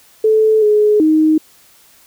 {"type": "tone with pitch steps", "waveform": "sine", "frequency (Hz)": [436.1, 421.6, 312.2], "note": ["A4", "G#4", "D#4"], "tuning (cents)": [-15, 26, 6], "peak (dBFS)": -8, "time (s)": [0.24, 1.38], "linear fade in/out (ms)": 5, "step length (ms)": 380, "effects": ["white hiss -48 dBFS RMS until 2.06 s"]}